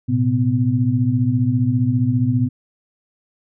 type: tone cluster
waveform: sine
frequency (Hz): 112 / 126.9 / 251.2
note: A2 / B2 / B3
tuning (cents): +31 / +47 / +30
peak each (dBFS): -19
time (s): 0.08-2.49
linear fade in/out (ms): 20
effects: none